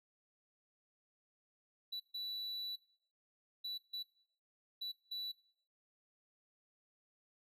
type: tone bursts at uneven times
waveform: triangle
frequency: 3951 Hz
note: B7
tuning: in tune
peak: -38 dBFS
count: 6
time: 1.92-2 / 2.14-2.76 / 3.64-3.78 / 3.93-4.03 / 4.81-4.92 / 5.11-5.32 s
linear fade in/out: 10 ms
effects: noise-tail reverb RT60 0.6 s tail -20 dB re dry